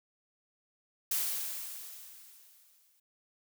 blue noise with exponential decay, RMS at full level -30 dBFS, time 1.11-3 s, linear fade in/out 5 ms, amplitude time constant 410 ms, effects none

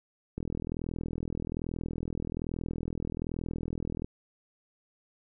click train, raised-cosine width 3 ms, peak -21 dBFS, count 152, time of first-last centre 0.38-4.045 s, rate 41.2 Hz, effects none

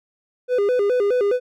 triangle tone with vibrato, 449.5 Hz, A4, 37 cents sharp, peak -14 dBFS, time 0.48-1.4 s, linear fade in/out 50 ms, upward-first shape square, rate 4.8 Hz, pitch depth 180 cents each way, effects none

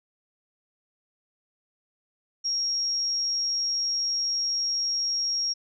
sine tone, 5588 Hz, F8, in tune, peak -24 dBFS, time 2.44-5.54 s, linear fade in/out 20 ms, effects none

